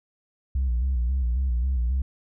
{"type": "tone with vibrato", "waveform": "sine", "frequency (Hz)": 62.7, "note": "B1", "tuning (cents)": 27, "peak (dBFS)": -19, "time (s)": [0.55, 2.02], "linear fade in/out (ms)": 5, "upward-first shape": "square", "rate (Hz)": 3.7, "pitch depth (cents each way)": 89, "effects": ["tanh soft clip ceiling -19 dBFS"]}